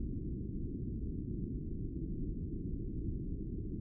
pink low-pass noise, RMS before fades -39 dBFS, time 0-3.8 s, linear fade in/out 5 ms, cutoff 360 Hz, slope 48 dB/octave, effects none

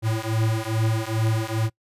square beating tone pair, 110 / 112.4 Hz, A2 / A2, 0 / +37 cents, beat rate 2.4 Hz, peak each -25 dBFS, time 0.02-1.7 s, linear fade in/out 50 ms, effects noise-tail reverb RT60 0.1 s tail -24 dB re dry + resampled to 32000 Hz

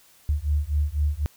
sine beating tone pair, 72 / 76 Hz, D2 / D#2, -34 / -40 cents, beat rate 4 Hz, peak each -24 dBFS, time 0.29-1.26 s, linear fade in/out 0 ms, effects white hiss -56 dBFS RMS until 1.36 s

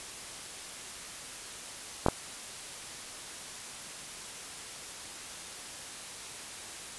clicks, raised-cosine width 1 ms, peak -9 dBFS, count 2, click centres 2.063 / 2.085 s, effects white hiss -43 dBFS RMS until 6.98 s + resampled to 24000 Hz

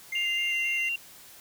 triangle tone with vibrato, 2093 Hz, C7, in tune, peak -28 dBFS, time 0.12-0.89 s, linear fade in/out 5 ms, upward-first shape square, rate 3.8 Hz, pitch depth 12 cents each way
sine tone with pitch glide, 2794 to 2767 Hz, F7 to F7, 0 to -17 cents, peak -27 dBFS, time 0.15-0.96 s, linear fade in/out 5 ms, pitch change -17 cents, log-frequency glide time 0.39-0.63 s
effects white hiss -50 dBFS RMS until 1.4 s

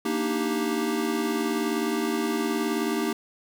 square chord, Eb major seventh, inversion second, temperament equal with one note detuned, 233.1 / 292 / 311.1 / 392 Hz, Bb3 / D4 / Eb4 / G4, 0 / -10 / 0 / 0 cents, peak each -30 / -34 / -30 / -30 dBFS, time 0.05-3.13 s, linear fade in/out 5 ms, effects 10-bit

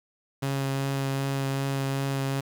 sawtooth tone with vibrato, 136.7 Hz, C#3, 24 cents flat, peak -22 dBFS, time 0.42-2.41 s, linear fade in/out 10 ms, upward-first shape triangle, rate 2.6 Hz, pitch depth 13 cents each way, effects 8-bit

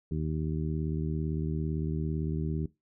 harmonic tone, 77.78 Hz, D#2, in tune, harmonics 1 / 2 / 3 / 4 / 5, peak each -34 / -31 / -38 / -39 / -41 dBFS, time 0.11-2.66 s, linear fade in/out 5 ms, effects noise-tail reverb RT60 0.2 s tail -19 dB re dry

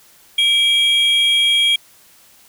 triangle tone pair together, 2325 / 3263 Hz, D7 / G#7, -18 / -31 cents, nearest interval tritone, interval 587 cents, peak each -18 / -11 dBFS, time 0.38-1.76 s, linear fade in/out 5 ms, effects white hiss -49 dBFS RMS until 2.48 s

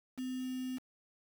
sine tone with quantisation, 256.4 Hz, C4, 35 cents flat, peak -36 dBFS, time 0.17-0.79 s, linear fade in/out 20 ms, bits 8, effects none

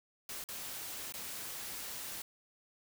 white noise with dropouts, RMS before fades -43 dBFS, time 0.29-2.22 s, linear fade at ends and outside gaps 2 ms, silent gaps 0.44-0.487 / 1.123-1.139 s, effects none

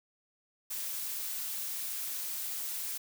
blue noise, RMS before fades -37 dBFS, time 0.7-2.98 s, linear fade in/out 10 ms, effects none

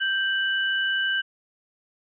sine tone pair together, 1568 / 2967 Hz, G6 / F#7, 0 / +4 cents, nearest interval major seventh, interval 1104 cents, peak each -23 / -27 dBFS, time 0-1.22 s, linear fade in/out 20 ms, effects none

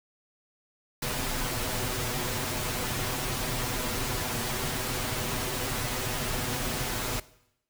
pink noise with comb filter, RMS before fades -31 dBFS, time 1.02-7.2 s, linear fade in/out 5 ms, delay 8 ms, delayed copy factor +0.65, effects noise-tail reverb RT60 0.8 s tail -19 dB re dry

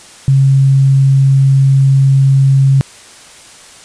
sine tone, 135.7 Hz, C#3, 36 cents flat, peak -5 dBFS, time 0.28-2.81 s, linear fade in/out 0 ms, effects white hiss -37 dBFS RMS until 3.84 s + resampled to 22050 Hz

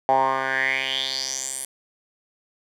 10% pulse tone with band-pass filter sweep, 133 Hz, C3, 29 cents sharp, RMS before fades -24 dBFS, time 0.09-1.65 s, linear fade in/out 0 ms, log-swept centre 770 to 10000 Hz, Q 5.6, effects none

